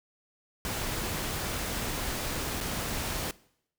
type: noise with dropouts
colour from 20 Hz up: pink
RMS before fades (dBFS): -33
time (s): 0.65-3.31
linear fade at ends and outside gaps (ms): 1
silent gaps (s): 2.605-2.61
effects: noise-tail reverb RT60 0.7 s tail -21 dB re dry